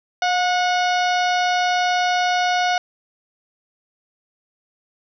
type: harmonic tone with a mistuned harmonic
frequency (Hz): 730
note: F#5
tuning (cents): -24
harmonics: 1 / 2 / 3 / 4 / 5 / 6 / 7 / 8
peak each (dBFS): -18 / -24 / -28 / -30 / -32 / -34 / -35 / -36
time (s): 0.22-2.78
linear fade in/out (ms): 2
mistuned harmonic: 1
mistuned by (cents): -27
effects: none